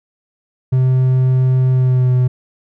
triangle tone with pitch glide, 129.1 to 126.22 Hz, C3 to B2, -23 to +38 cents, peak -8 dBFS, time 0.72-2.28 s, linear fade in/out 10 ms, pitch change -39 cents, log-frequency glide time 1.71-2.13 s, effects none

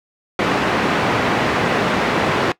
pink band-pass noise, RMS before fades -18 dBFS, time 0.39-2.52 s, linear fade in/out 2 ms, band 180 to 2300 Hz, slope 12 dB/octave, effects noise-tail reverb RT60 0.1 s tail -19 dB re dry

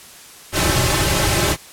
pink noise with comb filter, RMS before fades -17 dBFS, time 0.52-1.57 s, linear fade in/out 50 ms, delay 4.2 ms, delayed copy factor -0.75, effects white hiss -41 dBFS RMS until 1.72 s + low-pass 12000 Hz 12 dB/octave

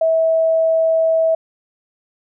sine tone, 649 Hz, E5, 27 cents flat, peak -12 dBFS, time 0.01-1.35 s, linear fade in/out 5 ms, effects none

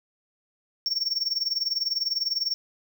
triangle tone with tremolo, 5480 Hz, F8, 34 cents flat, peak -20 dBFS, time 0.86-2.54 s, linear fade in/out 0 ms, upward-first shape sine, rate 20 Hz, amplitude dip 85%, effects none

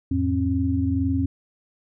sine tone cluster, 85.4 / 107.4 / 269.3 Hz, F2 / A2 / C#4, -38 / -41 / -50 cents, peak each -24 / -28 / -22 dBFS, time 0.11-1.26 s, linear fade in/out 5 ms, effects none

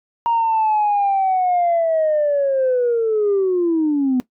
sine linear sweep, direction down, 939 to 247.4 Hz, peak -13 dBFS, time 0.26-4.2 s, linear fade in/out 0 ms, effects noise-tail reverb RT60 0.1 s tail -18 dB re dry + tanh soft clip ceiling -11 dBFS

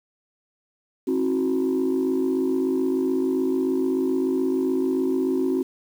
sine tone cluster, 266.4 / 322.6 / 369.5 Hz, C4 / E4 / F#4, +31 / -37 / -2 cents, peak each -22 / -27 / -22 dBFS, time 1.07-5.63 s, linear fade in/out 10 ms, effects tanh soft clip ceiling -15 dBFS + 8-bit

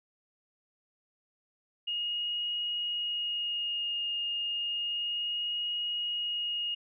sine tone with vibrato, 2860 Hz, F7, 41 cents sharp, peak -30 dBFS, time 1.87-6.75 s, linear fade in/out 10 ms, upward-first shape sine, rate 0.31 Hz, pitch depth 13 cents each way, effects none

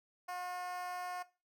10% pulse tone with high-pass filter, 359.6 Hz, F#4, 49 cents flat, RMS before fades -42 dBFS, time 0.28-1.23 s, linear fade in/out 10 ms, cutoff 810 Hz, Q 7, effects noise-tail reverb RT60 0.3 s tail -18 dB re dry

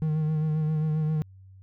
triangle tone with vibrato, 155.1 Hz, D#3, 5 cents flat, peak -21 dBFS, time 0.02-1.22 s, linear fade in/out 0 ms, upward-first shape sine, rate 7.5 Hz, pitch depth 30 cents each way, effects added 95 Hz sine -47 dBFS peak until 1.62 s

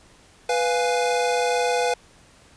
square chord, F diminished, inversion second, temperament equal, 493.9 / 698.5 / 830.6 Hz, Cb5 / F5 / Ab5, 0 / 0 / 0 cents, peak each -23 / -26 / -27 dBFS, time 0.49-1.94 s, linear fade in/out 5 ms, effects pink hiss -53 dBFS RMS until 2.56 s + resampled to 22050 Hz

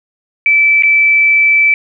sine tone with dropouts, 2317 Hz, D7, 24 cents flat, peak -6 dBFS, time 0.46-1.74 s, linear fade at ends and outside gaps 1 ms, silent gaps 0.824-0.834 s, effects none

